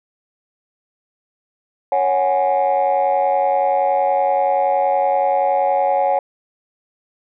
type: chord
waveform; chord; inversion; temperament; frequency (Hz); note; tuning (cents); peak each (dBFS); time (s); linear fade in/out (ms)
sine; C# suspended fourth; none; equal; 554.4 / 740 / 830.6; C#5 / F#5 / G#5; 0 / 0 / 0; -17; 1.92-6.19; 2
effects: tanh soft clip ceiling -9 dBFS